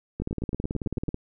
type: two click trains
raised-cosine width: 3 ms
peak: -18 / -16 dBFS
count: 9 / 18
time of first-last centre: 0.2-1.083 / 0.22-1.144 s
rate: 9.06 / 18.4 Hz
effects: none